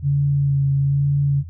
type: tone with vibrato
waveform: sine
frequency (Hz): 140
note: C#3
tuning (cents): +18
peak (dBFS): -15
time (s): 0.02-1.44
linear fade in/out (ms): 50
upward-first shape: sine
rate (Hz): 1.1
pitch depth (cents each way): 23
effects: added 85 Hz sine -32 dBFS peak until 1.49 s